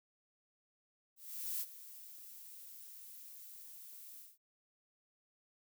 violet noise with ADSR envelope, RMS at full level -38 dBFS, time 1.16-4.38 s, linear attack 450 ms, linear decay 43 ms, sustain -15 dB, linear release 190 ms, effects noise-tail reverb RT60 0.1 s tail -26 dB re dry

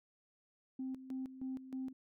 sine tone with tremolo, 261.6 Hz, C4, in tune, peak -37 dBFS, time 0.79-1.93 s, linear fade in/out 5 ms, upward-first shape square, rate 3.2 Hz, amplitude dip 75%, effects tanh soft clip ceiling -34 dBFS

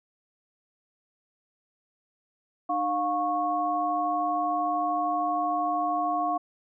sine tone cluster, 303.3 / 711 / 1102 Hz, D#4 / F5 / C#6, -44 / +31 / -11 cents, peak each -33 / -26 / -29 dBFS, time 2.69-6.38 s, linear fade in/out 10 ms, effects none

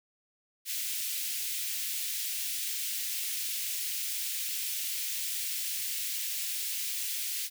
white high-pass noise, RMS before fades -34 dBFS, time 0.65-7.5 s, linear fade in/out 50 ms, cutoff 2200 Hz, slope 24 dB/octave, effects none

